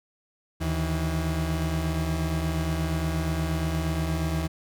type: tone pair together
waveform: 35% pulse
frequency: 76.62 / 161.7 Hz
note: D#2 / E3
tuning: -26 / -33 cents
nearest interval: octave + minor second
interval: 1293 cents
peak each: -26 dBFS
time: 0.6-4.48 s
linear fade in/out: 20 ms
effects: none